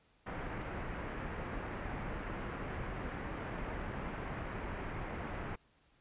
pink low-pass noise, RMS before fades -41 dBFS, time 0.26-5.56 s, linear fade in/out 10 ms, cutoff 2200 Hz, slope 24 dB/octave, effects pink hiss -70 dBFS RMS until 6 s + resampled to 8000 Hz

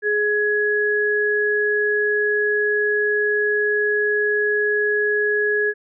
sine tone pair together, 419 / 1677 Hz, G#4 / G#6, +15 / +16 cents, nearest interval 2 octaves, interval 2401 cents, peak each -20 / -19 dBFS, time 0.02-5.74 s, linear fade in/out 50 ms, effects none

